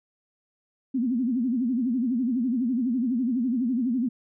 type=tone with vibrato; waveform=sine; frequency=245.9 Hz; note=B3; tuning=7 cents flat; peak=-22 dBFS; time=0.94-4.09 s; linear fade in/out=10 ms; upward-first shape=sine; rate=12 Hz; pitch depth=160 cents each way; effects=none